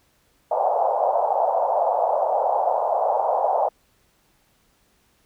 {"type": "band-pass noise", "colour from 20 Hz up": "white", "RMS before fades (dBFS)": -21, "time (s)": [0.51, 3.69], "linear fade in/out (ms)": 5, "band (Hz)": [550, 860], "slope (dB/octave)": 48, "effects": ["pink hiss -63 dBFS RMS until 5.25 s"]}